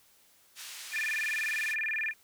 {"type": "band-pass noise", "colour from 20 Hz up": "pink", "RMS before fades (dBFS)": -44, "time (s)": [0.55, 1.76], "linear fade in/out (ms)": 50, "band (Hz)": [2300, 11000], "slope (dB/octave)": 12}
{"type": "tone with vibrato", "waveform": "sine", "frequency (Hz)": 2067, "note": "C7", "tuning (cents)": -22, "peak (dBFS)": -29, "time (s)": [0.91, 2.14], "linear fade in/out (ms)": 50, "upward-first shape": "square", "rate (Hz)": 20, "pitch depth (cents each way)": 270}
{"effects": ["white hiss -63 dBFS RMS until 2.23 s"]}